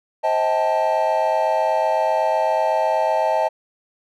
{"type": "chord", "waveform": "triangle", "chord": "A half-diminished seventh", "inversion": "first", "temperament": "just", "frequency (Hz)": [528, 633.6, 792, 880], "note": ["C5", "Eb5", "G5", "A5"], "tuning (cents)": [16, 31, 18, 0], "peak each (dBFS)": [-24, -18, -23, -19], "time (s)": [0.23, 3.49], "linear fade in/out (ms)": 20, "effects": []}